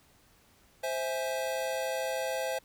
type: chord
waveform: square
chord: C augmented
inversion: none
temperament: equal with one note detuned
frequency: 523.3 / 656.2 / 830.6 Hz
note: C5 / E5 / G#5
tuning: 0 / -8 / 0 cents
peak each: -34 / -36 / -39 dBFS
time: 0.83-2.59 s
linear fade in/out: 10 ms
effects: pink hiss -63 dBFS RMS until 2.64 s